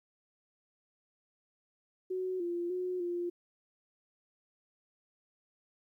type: tone with pitch steps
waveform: sine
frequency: 371 / 346.5 / 364.3 / 349.5 Hz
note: F#4 / F4 / F#4 / F4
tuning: +5 / -14 / -27 / +1 cents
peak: -32 dBFS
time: 2.1-3.3 s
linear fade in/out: 10 ms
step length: 300 ms
effects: 12-bit